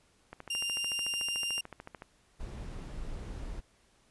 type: click train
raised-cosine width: 0.5 ms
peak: -28 dBFS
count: 24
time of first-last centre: 0.33-2.021 s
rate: 13.6 Hz
type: tone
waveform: sawtooth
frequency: 2794 Hz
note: F7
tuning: in tune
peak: -28 dBFS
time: 0.5-1.61 s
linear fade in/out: 5 ms
type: noise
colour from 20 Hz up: brown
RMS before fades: -40 dBFS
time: 2.39-3.61 s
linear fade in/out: 20 ms
effects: pink hiss -67 dBFS RMS until 4.1 s + resampled to 24000 Hz